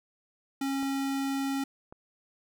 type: tone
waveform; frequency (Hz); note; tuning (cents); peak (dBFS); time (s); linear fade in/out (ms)
square; 273.1; C#4; -26; -29; 0.61-1.64; 5
type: clicks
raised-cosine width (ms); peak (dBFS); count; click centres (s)
1; -32; 2; 0.829 / 1.925
effects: none